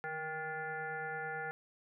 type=tone with frequency modulation; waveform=sine; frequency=1105 Hz; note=C#6; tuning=6 cents flat; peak=-37 dBFS; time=0.04-1.51 s; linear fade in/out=0 ms; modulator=317 Hz; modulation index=2.3; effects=none